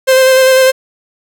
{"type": "tone with vibrato", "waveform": "45% pulse", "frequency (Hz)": 522, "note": "C5", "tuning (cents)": -4, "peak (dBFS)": -5, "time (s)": [0.07, 0.72], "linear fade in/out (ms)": 20, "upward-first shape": "square", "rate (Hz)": 10, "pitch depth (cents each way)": 14, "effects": []}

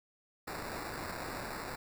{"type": "noise with sample-and-hold", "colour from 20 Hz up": "white", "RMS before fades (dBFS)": -41, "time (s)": [0.47, 1.76], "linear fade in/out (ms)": 10, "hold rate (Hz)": 3150, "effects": []}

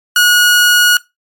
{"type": "tone", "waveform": "sawtooth", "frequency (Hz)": 1451, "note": "F#6", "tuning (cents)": -34, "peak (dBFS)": -3, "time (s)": [0.16, 0.97], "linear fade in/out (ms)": 2, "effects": ["noise-tail reverb RT60 0.2 s tail -21 dB re dry", "MP3 96 kbps"]}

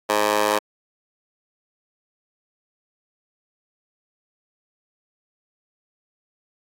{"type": "tone with high-pass filter", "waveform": "15% pulse", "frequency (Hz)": 105.1, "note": "G#2", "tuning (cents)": 21, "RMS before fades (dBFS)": -20, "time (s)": [0.09, 0.59], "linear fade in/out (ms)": 10, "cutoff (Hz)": 640, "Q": 3, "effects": ["AAC 48 kbps"]}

